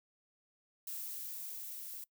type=noise with level ramp; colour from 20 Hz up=violet; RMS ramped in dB=-42 to -46 dBFS; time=0.87-2.04 s; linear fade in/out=2 ms; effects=noise-tail reverb RT60 0.1 s tail -21 dB re dry